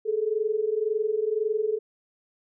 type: tone pair together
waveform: sine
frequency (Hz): 418.1 / 440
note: G#4 / A4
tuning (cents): +12 / 0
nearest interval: minor second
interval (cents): 88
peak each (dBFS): -27 / -25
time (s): 0.05-1.79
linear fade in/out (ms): 20
effects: none

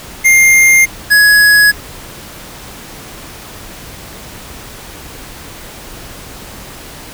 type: tone pair in turn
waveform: square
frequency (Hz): 2113 / 1677.1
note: C7 / G#6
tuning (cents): +16 / +16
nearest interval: major third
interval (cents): 400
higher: first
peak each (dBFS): -5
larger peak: neither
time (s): 0.24-0.86 / 1.1-1.72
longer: neither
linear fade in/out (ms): 20
effects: pink hiss -31 dBFS RMS until 7.13 s

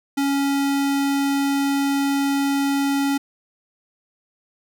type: tone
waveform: square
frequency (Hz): 278.5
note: C#4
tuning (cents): +8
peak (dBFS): -19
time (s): 0.17-3.18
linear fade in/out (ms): 10
effects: none

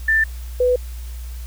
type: tone pair in turn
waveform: sine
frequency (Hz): 1777 / 497.7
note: A6 / B4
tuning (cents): +17 / +13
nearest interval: octave + minor seventh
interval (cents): 2204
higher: first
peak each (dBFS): -13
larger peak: neither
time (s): 0.08-0.24 / 0.6-0.76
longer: neither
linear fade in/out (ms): 5
effects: added 60 Hz sine -28 dBFS peak until 1.46 s + white hiss -45 dBFS RMS until 1.46 s

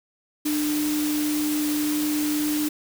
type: tone in noise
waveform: sine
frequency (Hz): 299.7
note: D4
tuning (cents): +35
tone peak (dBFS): -22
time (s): 0.45-2.69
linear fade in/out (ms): 10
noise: white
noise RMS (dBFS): -31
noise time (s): 0.45-2.69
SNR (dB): +6
effects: none

